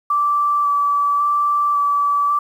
sine tone with vibrato, 1160 Hz, D6, 22 cents flat, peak -14 dBFS, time 0.1-2.39 s, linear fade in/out 5 ms, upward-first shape square, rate 0.91 Hz, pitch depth 11 cents each way, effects 8-bit

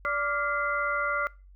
sine tone cluster, 581 / 1167 / 1401 / 2044 Hz, D5 / D6 / F6 / C7, -19 / -11 / +5 / -41 cents, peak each -33 / -31 / -29 / -33 dBFS, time 0.05-1.27 s, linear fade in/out 0 ms, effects noise-tail reverb RT60 0.3 s tail -22 dB re dry + added 47 Hz sine -49 dBFS peak until 1.55 s

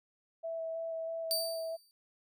sine tone with vibrato, 655 Hz, E5, 11 cents flat, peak -35 dBFS, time 0.43-1.77 s, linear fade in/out 20 ms, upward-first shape square, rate 3.1 Hz, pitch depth 9 cents each way
sawtooth tone with exponential decay, 4628 Hz, D8, 26 cents flat, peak -25 dBFS, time 1.31-1.91 s, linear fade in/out 0 ms, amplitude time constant 130 ms
effects none

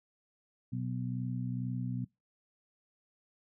harmonic tone, 62.2 Hz, B1, 13 cents sharp, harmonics 2 / 3 / 4, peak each -35 / -39 / -40 dBFS, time 0.72-2.05 s, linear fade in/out 10 ms, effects noise-tail reverb RT60 0.2 s tail -23 dB re dry

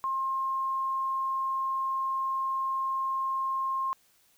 sine tone, 1065 Hz, C6, 30 cents sharp, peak -27 dBFS, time 0.04-3.93 s, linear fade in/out 0 ms, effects white hiss -65 dBFS RMS until 4.37 s

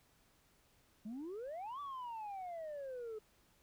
sine exponential two-way sweep, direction up then down, 203.4 to 1169 to 423.6 Hz, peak -40 dBFS, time 1.05-3.19 s, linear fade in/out 10 ms, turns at 1.8 s, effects tanh soft clip ceiling -41 dBFS + pink hiss -71 dBFS RMS until 3.62 s

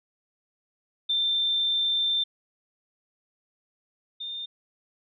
sine tone pair in turn, 3572 / 3618 Hz, A7 / A7, +25 / +48 cents, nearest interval unison, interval 23 cents, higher second, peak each -22 / -32 dBFS, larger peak first, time 1.09-2.24 / 4.2-4.46 s, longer first, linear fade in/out 10 ms, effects none

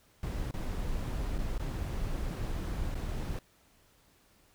brown noise with dropouts, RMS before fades -34 dBFS, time 0.23-3.39 s, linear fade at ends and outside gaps 2 ms, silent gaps 0.511-0.539 / 1.382-1.387 / 1.58-1.595 / 2.945-2.952 s, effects pink hiss -65 dBFS RMS until 4.54 s

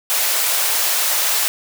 white high-pass noise, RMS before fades -18 dBFS, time 0.1-1.48 s, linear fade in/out 0 ms, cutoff 490 Hz, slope 24 dB/octave, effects none

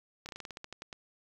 slowing click train, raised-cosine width 0.2 ms, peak -25 dBFS, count 12, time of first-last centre 0.26-0.928 s, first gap 29 ms, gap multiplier 1.14, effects 9-bit

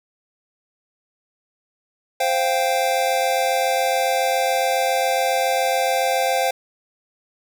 square chord, C suspended fourth, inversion none, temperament just, 523.3 / 697.7 / 784.9 Hz, C5 / F5 / G5, 0 / -2 / +2 cents, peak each -23 dBFS, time 2.2-6.51 s, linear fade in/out 5 ms, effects none

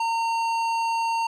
sine tone with tanh clipping, 915 Hz, A#5, 32 cents flat, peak -24 dBFS, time 0-1.27 s, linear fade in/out 5 ms, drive 14 dB, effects none

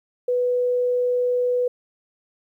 sine tone, 493.9 Hz, B4, in tune, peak -18 dBFS, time 0.28-1.68 s, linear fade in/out 5 ms, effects 10-bit

